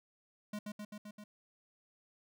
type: tone with echo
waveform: square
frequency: 209 Hz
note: G#3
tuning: 11 cents sharp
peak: -39 dBFS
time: 0.53-0.59 s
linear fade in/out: 5 ms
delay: 130 ms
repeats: 5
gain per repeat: -2 dB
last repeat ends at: 1.24 s
effects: none